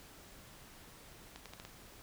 accelerating click train, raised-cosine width 0.2 ms, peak -30 dBFS, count 5, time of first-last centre 1.36-1.651 s, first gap 97 ms, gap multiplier 0.81, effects pink hiss -56 dBFS RMS until 2.02 s

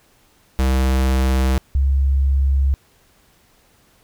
square / sine tone pair in turn, 65.41 / 68.14 Hz, C2 / C#2, 0 / -29 cents, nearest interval minor second, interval 71 cents, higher second, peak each -15 / -13 dBFS, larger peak second, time 0.59-1.58 / 1.75-2.74 s, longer neither, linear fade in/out 0 ms, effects pink hiss -56 dBFS RMS until 4.03 s

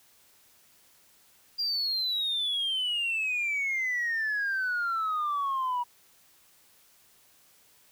sine exponential sweep, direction down, 4820 to 960 Hz, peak -25 dBFS, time 1.58-5.84 s, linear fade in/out 20 ms, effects tanh soft clip ceiling -24 dBFS + white hiss -61 dBFS RMS until 7.91 s

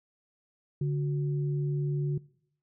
sine tone pair together, 144.73 / 364.7 Hz, D3 / F#4, -25 / -25 cents, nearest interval octave + major third, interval 1600 cents, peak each -26 / -38 dBFS, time 0.81-2.18 s, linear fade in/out 5 ms, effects noise-tail reverb RT60 0.7 s tail -22 dB re dry

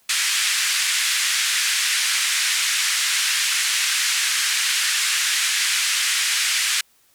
pink band-pass noise, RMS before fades -21 dBFS, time 0.09-6.81 s, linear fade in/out 5 ms, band 1700 to 10000 Hz, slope 24 dB/octave, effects white hiss -59 dBFS RMS until 7.14 s

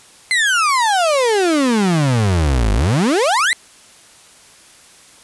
35% pulse exponential two-way sweep, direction down then up, 2093 to 49 to 2093 Hz, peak -11 dBFS, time 0.31-3.53 s, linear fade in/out 0 ms, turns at 2.73 s, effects white hiss -45 dBFS RMS until 5.23 s + resampled to 24000 Hz

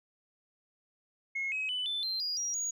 sine tone with pitch steps, 2167 / 2547 / 2995 / 3520 / 4138 / 4865 / 5719 / 6723 Hz, C#7 / D#7 / F#7 / A7 / C8 / D#8 / F8 / G#8, -40 / +40 / +20 / 0 / -20 / -40 / +40 / +20 cents, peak -30 dBFS, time 1.35-2.71 s, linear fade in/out 10 ms, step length 170 ms, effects tanh soft clip ceiling -27 dBFS

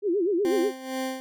sine tone with vibrato, 373.9 Hz, F#4, 18 cents sharp, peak -21 dBFS, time 0.02-0.72 s, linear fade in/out 50 ms, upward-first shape sine, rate 8.1 Hz, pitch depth 210 cents each way
20% pulse tone with tremolo, 261.6 Hz, C4, in tune, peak -22 dBFS, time 0.45-1.2 s, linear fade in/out 0 ms, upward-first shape sine, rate 2.2 Hz, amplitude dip 75%
effects none

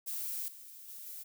violet noise with level steps, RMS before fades -38 / -51 / -47 / -45 dBFS, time 0.06-1.24 s, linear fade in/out 20 ms, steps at 0.48 / 0.88 / 1.06 s, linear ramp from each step 2 ms, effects none

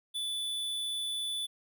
square tone, 3477 Hz, A7, 21 cents flat, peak -33 dBFS, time 0.14-1.47 s, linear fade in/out 20 ms, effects none

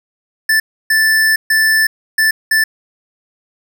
square tone bursts at uneven times, 1760 Hz, A6, in tune, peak -10 dBFS, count 5, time 0.49-0.6 / 0.9-1.36 / 1.5-1.87 / 2.18-2.31 / 2.51-2.64 s, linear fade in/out 5 ms, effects none

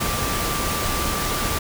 sine tone in noise, 1174.7 Hz, D6, in tune, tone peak -29 dBFS, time 0-1.59 s, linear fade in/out 10 ms, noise pink, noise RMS -24 dBFS, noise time 0-1.59 s, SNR -8 dB, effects none

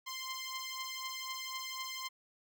10% pulse beating tone pair, 1044 / 1048 Hz, C6 / C6, -4 / +2 cents, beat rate 4 Hz, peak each -33 / -35 dBFS, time 0.06-2.09 s, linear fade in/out 20 ms, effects none

